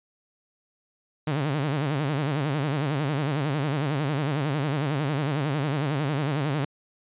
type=tone with vibrato; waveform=sawtooth; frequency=144.4 Hz; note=D3; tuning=29 cents flat; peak=-20 dBFS; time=1.27-6.65 s; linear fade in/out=5 ms; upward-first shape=sine; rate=11 Hz; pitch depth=150 cents each way; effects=resampled to 8000 Hz